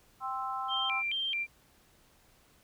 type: chord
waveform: sine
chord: C major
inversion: second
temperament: equal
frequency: 784 / 1046.5 / 1318.5 Hz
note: G5 / C6 / E6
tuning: 0 / 0 / 0 cents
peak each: -37 dBFS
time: 0.2-1.03 s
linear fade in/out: 50 ms
type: tone with vibrato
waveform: sine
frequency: 2734 Hz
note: F7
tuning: 37 cents flat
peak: -30 dBFS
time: 0.68-1.47 s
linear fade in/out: 50 ms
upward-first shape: square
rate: 2.3 Hz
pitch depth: 250 cents each way
effects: pink hiss -64 dBFS RMS until 2.63 s